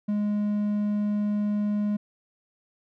triangle tone, 207.7 Hz, G#3, in tune, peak -21 dBFS, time 0.08-1.97 s, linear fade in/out 10 ms, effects none

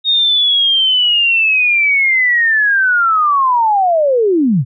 sine linear sweep, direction down, 3729 to 110 Hz, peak -9 dBFS, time 0.04-4.65 s, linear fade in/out 50 ms, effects none

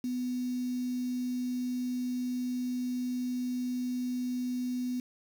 sine tone with quantisation, 249.3 Hz, B3, 16 cents sharp, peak -30 dBFS, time 0.04-5 s, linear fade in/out 2 ms, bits 8, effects none

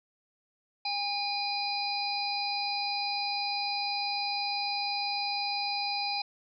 harmonic tone, 814 Hz, G#5, 35 cents flat, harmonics 1 / 3 / 5 / 6, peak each -33 / -37 / -35 / -35 dBFS, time 0.85-6.22 s, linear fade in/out 5 ms, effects none

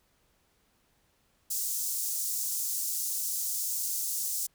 pink high-pass noise, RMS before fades -32 dBFS, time 1.5-4.47 s, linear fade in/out 10 ms, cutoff 6300 Hz, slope 24 dB/octave, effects pink hiss -70 dBFS RMS until 4.54 s

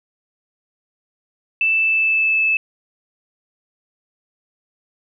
sine tone with pitch glide, 2646 to 2617 Hz, E7 to E7, +6 to -13 cents, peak -14 dBFS, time 1.61-2.57 s, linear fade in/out 2 ms, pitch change -19 cents, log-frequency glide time 1.72-2.41 s, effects none

